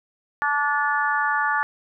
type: harmonic tone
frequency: 290 Hz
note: D4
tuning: 22 cents flat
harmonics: 3 / 4 / 5 / 6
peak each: -25 / -25 / -25 / -25 dBFS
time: 0.42-1.63 s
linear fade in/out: 0 ms
effects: none